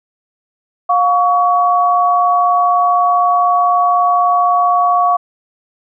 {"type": "tone pair together", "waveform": "sine", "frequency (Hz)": [710.6, 1126], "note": ["F5", "C#6"], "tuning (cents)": [30, 27], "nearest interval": "minor sixth", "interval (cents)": 797, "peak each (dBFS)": -12, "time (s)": [0.89, 5.17], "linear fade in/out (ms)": 10, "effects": []}